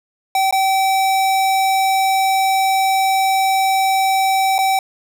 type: tone with dropouts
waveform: square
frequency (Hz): 770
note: G5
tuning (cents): -31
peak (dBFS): -14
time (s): 0.35-4.79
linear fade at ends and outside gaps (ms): 2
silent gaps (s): 0.51-0.525 / 4.582-4.588
effects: none